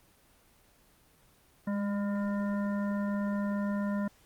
harmonic tone with a mistuned harmonic, 201.5 Hz, G3, 48 cents sharp, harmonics 1 / 3 / 5 / 7 / 9, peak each -29 / -39 / -43 / -46 / -48 dBFS, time 1.67-4.08 s, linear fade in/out 5 ms, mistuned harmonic 1, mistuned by +22 cents, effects pink hiss -63 dBFS RMS until 4.25 s + Opus 24 kbps

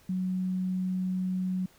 sine tone, 185 Hz, F#3, in tune, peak -27 dBFS, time 0.09-1.66 s, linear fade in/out 5 ms, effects pink hiss -60 dBFS RMS until 1.78 s

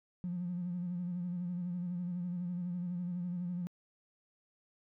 triangle tone with vibrato, 177 Hz, F3, 23 cents sharp, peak -31 dBFS, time 0.24-3.67 s, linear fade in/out 0 ms, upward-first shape sine, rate 12 Hz, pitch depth 45 cents each way, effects tanh soft clip ceiling -32 dBFS

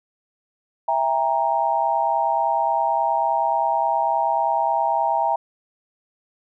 sine chord, E diminished, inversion none, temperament equal with one note detuned, 659.3 / 802.8 / 932.3 Hz, E5 / G5 / Bb5, 0 / +41 / 0 cents, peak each -24 / -22 / -21 dBFS, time 0.88-5.36 s, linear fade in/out 5 ms, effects none

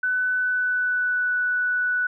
sine tone with pitch glide, 1500 to 1481.9 Hz, F#6 to F#6, +23 to +2 cents, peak -20 dBFS, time 0.03-2.07 s, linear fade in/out 5 ms, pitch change -21 cents, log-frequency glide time 0.38-1.34 s, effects none

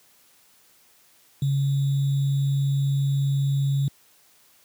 sine tone with sample-and-hold, 138.59 Hz, C#3, in tune, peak -19 dBFS, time 1.42-3.88 s, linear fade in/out 2 ms, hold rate 3675 Hz, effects white hiss -58 dBFS RMS until 4.64 s + high-pass 80 Hz 12 dB/octave

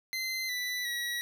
25% pulse tone with pitch steps, 2065 / 1981 / 1921 Hz, C7 / B6 / B6, -23 / +5 / -48 cents, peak -28 dBFS, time 0.13-1.21 s, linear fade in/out 0 ms, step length 360 ms, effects none

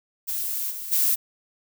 violet noise with level steps, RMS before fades -28 / -34 / -21 dBFS, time 0.27-1.16 s, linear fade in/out 20 ms, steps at 0.7 / 0.91 s, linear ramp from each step 20 ms, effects none

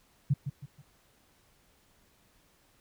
sine tone with echo, 139.9 Hz, C#3, 16 cents sharp, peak -21 dBFS, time 0.3-0.34 s, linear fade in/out 10 ms, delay 160 ms, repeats 3, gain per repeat -9 dB, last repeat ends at 0.82 s, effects pink hiss -66 dBFS RMS until 2.8 s

